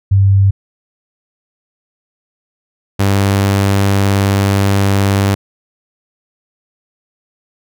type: tone pair in turn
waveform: sine / sawtooth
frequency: 98 / 98.91 Hz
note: G2 / G2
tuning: 0 / +16 cents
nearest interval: unison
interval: 16 cents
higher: second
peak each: -6 dBFS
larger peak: neither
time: 0.11-0.51 / 2.99-5.35 s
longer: second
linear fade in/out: 10 ms
effects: none